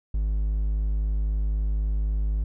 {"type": "tone", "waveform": "triangle", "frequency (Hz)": 51.91, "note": "G#1", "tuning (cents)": 0, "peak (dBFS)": -20, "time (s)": [0.14, 2.44], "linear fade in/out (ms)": 5, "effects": []}